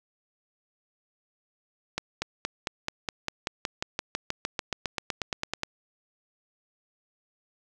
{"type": "accelerating click train", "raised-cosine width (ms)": 0.2, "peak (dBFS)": -11, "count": 24, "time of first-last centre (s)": [1.98, 5.634], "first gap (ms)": 240, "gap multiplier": 0.96, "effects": []}